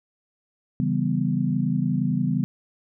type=chord; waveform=sine; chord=C# half-diminished seventh; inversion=none; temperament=equal; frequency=138.59 / 164.81 / 196 / 246.9 Hz; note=C#3 / E3 / G3 / B3; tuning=0 / 0 / 0 / 0 cents; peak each=-26 dBFS; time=0.8-2.44 s; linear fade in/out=0 ms; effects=none